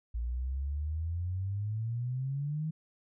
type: exponential sweep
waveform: sine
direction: up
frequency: 56.7 to 160 Hz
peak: -31 dBFS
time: 0.14-2.71 s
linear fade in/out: 10 ms
effects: none